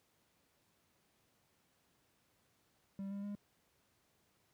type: tone with pitch steps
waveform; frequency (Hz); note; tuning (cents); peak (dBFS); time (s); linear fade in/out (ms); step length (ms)
triangle; 196 / 199.89 / 203.9; G3 / G3 / G#3; 0 / +34 / -32; -38; 2.99-3.35; 0; 120
effects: pink hiss -75 dBFS RMS until 4.53 s + high-pass 80 Hz 12 dB/octave